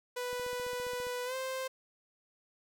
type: tone with pitch glide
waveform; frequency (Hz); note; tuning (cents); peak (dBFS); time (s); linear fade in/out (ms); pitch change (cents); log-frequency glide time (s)
sawtooth; 493.9 to 523.3; B4 to C5; 0 to 0; -31; 0.16-1.68; 10; +100; 1.25-1.35
type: click train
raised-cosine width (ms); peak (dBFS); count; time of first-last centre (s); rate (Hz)
3; -39; 12; 0.33-1.068; 14.9
effects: none